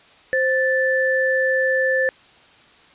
sine tone pair together, 523.3 / 1757.1 Hz, C5 / A6, 0 / -3 cents, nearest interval octave + major sixth, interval 2097 cents, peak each -19 dBFS, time 0.33-2.09 s, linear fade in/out 0 ms, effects white hiss -50 dBFS RMS until 2.94 s + resampled to 8000 Hz

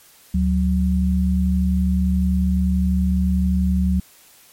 sine tone pair together, 73.42 / 185.01 Hz, D2 / F#3, 0 / 0 cents, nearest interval octave + major third, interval 1600 cents, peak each -18 dBFS, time 0.34-4 s, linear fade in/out 5 ms, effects white hiss -50 dBFS RMS until 4.52 s + MP3 64 kbps

